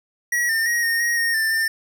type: tone with pitch steps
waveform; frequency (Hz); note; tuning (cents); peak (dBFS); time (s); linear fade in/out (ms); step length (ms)
square; 1916 / 1807 / 1889 / 1843 / 1882 / 1850 / 1779 / 1797; A#6 / A6 / A#6 / A#6 / A#6 / A#6 / A6 / A6; +47 / +46 / +22 / -20 / +16 / -14 / +19 / +36; -19; 0.32-1.68; 5; 170
effects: none